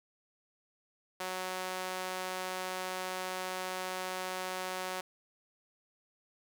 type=tone with high-pass filter; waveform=sawtooth; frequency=185 Hz; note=F#3; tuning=in tune; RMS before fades=-38 dBFS; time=1.2-5.01 s; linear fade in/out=5 ms; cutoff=610 Hz; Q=0.86; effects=none